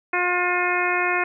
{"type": "harmonic tone", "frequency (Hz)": 356.8, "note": "F4", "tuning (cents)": 37, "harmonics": [1, 2, 3, 4, 5, 6, 7], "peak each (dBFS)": [-27, -27, -27, -27, -27, -27, -27], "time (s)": [0.13, 1.24], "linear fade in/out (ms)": 5, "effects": []}